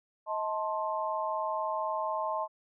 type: chord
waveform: sine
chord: A diminished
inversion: second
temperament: just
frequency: 633.6 / 880 / 1056 Hz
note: Eb5 / A5 / C6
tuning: +31 / 0 / +16 cents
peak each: -34 dBFS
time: 0.26-2.48 s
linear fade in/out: 50 ms
effects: none